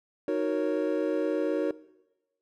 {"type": "chord", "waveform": "triangle", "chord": "D# minor seventh", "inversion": "none", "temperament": "equal", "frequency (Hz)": [311.1, 370, 466.2, 554.4], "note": ["D#4", "F#4", "A#4", "C#5"], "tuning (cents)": [0, 0, 0, 0], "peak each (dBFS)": -29, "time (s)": [0.28, 1.71], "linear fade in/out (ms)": 2, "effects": ["noise-tail reverb RT60 1.0 s tail -19 dB re dry"]}